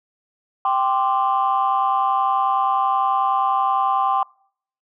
sine chord, G suspended fourth, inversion none, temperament just, 784 / 1045.3 / 1176 Hz, G5 / C6 / D6, 0 / -2 / +2 cents, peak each -19 / -20 / -22 dBFS, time 0.65-4.23 s, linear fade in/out 2 ms, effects noise-tail reverb RT60 0.6 s tail -26 dB re dry + tanh soft clip ceiling -9 dBFS

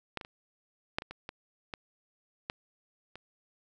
clicks, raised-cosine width 0.3 ms, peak -18 / -25 / -30 / -13 / -25 / -26 / -23 / -21 / -17 / -29 dBFS, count 10, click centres 0.173 / 0.212 / 0.249 / 0.985 / 1.021 / 1.11 / 1.291 / 1.738 / 2.499 / 3.156 s, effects none

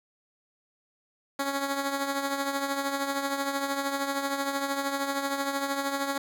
10% pulse tone with tremolo, 277.2 Hz, C#4, in tune, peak -17 dBFS, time 1.39-6.18 s, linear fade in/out 5 ms, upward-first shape triangle, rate 13 Hz, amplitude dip 60%, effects none

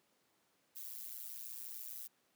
violet noise with amplitude modulation, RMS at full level -43 dBFS, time 0.75-2.08 s, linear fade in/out 20 ms, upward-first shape sine, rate 120 Hz, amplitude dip 100%, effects pink hiss -75 dBFS RMS until 2.35 s + high-pass 200 Hz 12 dB/octave

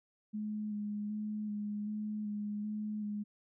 sine tone with vibrato, 210 Hz, G#3, 19 cents sharp, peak -35 dBFS, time 0.33-3.24 s, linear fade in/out 20 ms, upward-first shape square, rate 1.3 Hz, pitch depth 17 cents each way, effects none

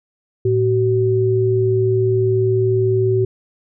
sine tone pair together, 112.71 / 378.6 Hz, A2 / F#4, +42 / +40 cents, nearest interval octave + major sixth, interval 2098 cents, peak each -17 / -15 dBFS, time 0.45-3.25 s, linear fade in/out 5 ms, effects none

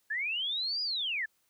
sine linear two-way sweep, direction up then down, 1661 to 4958 to 1661 Hz, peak -30 dBFS, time 0.1-1.26 s, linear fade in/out 10 ms, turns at 0.82 s, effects white hiss -73 dBFS RMS until 1.49 s

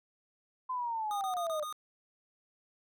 sine linear sweep, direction down, 1031 to 587.3 Hz, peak -32 dBFS, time 0.69-1.64 s, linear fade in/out 10 ms
square tone bursts, 1231 Hz, D#6, 19 cents flat, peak -38 dBFS, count 5, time 1.11-1.726 s, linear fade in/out 0 ms, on 100 ms, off 29 ms
effects none

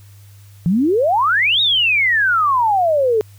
sine exponential two-way sweep, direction up then down, 161 to 3826 to 418.3 Hz, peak -12 dBFS, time 0.66-3.21 s, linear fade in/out 0 ms, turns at 1.61 s, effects added 100 Hz sine -40 dBFS peak until 3.38 s + white hiss -52 dBFS RMS until 3.38 s

